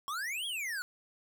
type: exponential two-way sweep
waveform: square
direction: up then down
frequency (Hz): 1076 to 3385 to 1419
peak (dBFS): -35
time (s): 0.08-0.82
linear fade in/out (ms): 0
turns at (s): 0.46
effects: none